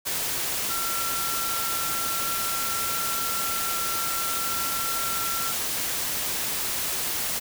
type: tone in noise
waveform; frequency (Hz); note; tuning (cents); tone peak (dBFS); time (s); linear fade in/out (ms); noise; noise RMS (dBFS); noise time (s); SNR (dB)
sine; 1357; E6; +50; -31; 0.69-5.53; 20; white; -28; 0.05-7.4; -6
effects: none